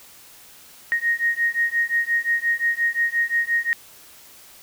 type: beating tone pair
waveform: sine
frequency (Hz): 1864.7 / 1870.4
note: A#6 / A#6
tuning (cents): 0 / +5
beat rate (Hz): 5.7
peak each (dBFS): -22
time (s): 0.92-3.73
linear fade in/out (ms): 0
effects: white hiss -47 dBFS RMS until 4.62 s